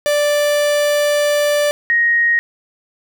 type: tone pair in turn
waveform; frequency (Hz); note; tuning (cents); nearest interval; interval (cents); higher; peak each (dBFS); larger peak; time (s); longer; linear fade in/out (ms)
45% pulse / sine; 587 / 1874.9; D5 / A#6; -1 / +9; octave + minor sixth; 2010; second; -13 / -11; second; 0.06-1.71 / 1.9-2.39; first; 0
effects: none